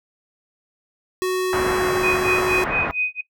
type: tone with pitch glide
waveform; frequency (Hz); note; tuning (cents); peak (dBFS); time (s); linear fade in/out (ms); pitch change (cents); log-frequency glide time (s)
square; 370 to 367.7; F#4 to F#4; 0 to -11; -20; 1.22-2.64; 0; -11; 1.64-1.9
type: low-pass noise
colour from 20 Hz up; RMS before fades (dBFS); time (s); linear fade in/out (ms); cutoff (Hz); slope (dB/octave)
white; -25; 1.53-2.91; 0; 1700; 24
type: tone with tremolo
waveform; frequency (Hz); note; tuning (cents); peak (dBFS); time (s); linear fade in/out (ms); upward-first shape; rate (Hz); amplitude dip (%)
sine; 2500; D#7; +8; -18; 2.03-3.21; 5; sine; 4.3; 100
effects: noise-tail reverb RT60 0.1 s tail -18 dB re dry